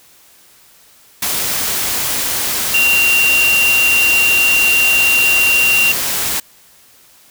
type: tone in noise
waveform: sine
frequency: 2763 Hz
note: F7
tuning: 19 cents flat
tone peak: -10 dBFS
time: 2.74-5.92 s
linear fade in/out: 5 ms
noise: white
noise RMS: -18 dBFS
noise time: 1.22-6.4 s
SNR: +5 dB
effects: white hiss -47 dBFS RMS until 7.3 s